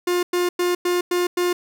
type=tone bursts; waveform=45% pulse; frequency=355 Hz; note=F4; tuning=28 cents sharp; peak=-18 dBFS; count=6; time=0.07-1.53 s; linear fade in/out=5 ms; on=160 ms; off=100 ms; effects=none